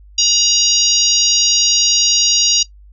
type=harmonic tone; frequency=950 Hz; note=A#5; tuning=33 cents sharp; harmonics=3 / 4 / 5 / 6 / 7; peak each=-19 / -20 / -16 / -17 / -18 dBFS; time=0.18-2.63 s; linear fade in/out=5 ms; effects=noise-tail reverb RT60 0.1 s tail -17 dB re dry + added 50 Hz sine -39 dBFS peak until 2.92 s